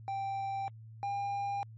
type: tone pair in turn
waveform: triangle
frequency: 784 / 801.9 Hz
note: G5 / G5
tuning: 0 / +39 cents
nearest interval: unison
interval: 39 cents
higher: second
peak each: -31 / -30 dBFS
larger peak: second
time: 0.08-0.68 / 1.03-1.63 s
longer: neither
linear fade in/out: 0 ms
effects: added 111 Hz sine -47 dBFS peak until 1.77 s + MP3 32 kbps